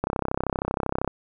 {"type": "click train", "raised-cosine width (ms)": 1, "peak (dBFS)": -10, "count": 35, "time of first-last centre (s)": [0.04, 1.077], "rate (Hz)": 32.8, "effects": []}